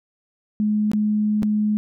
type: tone with dropouts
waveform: sine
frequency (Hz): 211.4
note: G#3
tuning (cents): +31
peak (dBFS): -17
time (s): 0.6-1.77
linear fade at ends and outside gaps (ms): 0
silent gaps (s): 0.916-0.934 / 1.423-1.431
effects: none